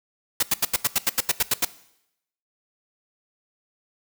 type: noise bursts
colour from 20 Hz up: white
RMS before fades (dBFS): -20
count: 12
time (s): 0.4-1.65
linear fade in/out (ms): 5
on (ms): 29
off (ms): 82
effects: noise-tail reverb RT60 0.8 s tail -18 dB re dry